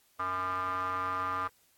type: tone with band-pass filter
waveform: square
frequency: 92.5 Hz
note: F#2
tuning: in tune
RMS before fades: -33 dBFS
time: 0.19-1.48 s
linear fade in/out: 10 ms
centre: 1200 Hz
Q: 7.8
effects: white hiss -67 dBFS RMS until 1.77 s + AAC 64 kbps